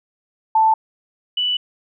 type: tone pair in turn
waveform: sine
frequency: 882 / 2967 Hz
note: A5 / F#7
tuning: +4 / +4 cents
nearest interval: octave + major sixth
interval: 2100 cents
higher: second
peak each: -11 / -17 dBFS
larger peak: first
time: 0.55-0.74 / 1.37-1.57 s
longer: second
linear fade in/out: 5 ms
effects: none